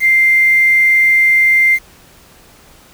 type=tone with quantisation; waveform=sine; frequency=2093 Hz; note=C7; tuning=in tune; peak=-7 dBFS; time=0-1.79 s; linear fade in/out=50 ms; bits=5; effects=pink hiss -44 dBFS RMS until 2.93 s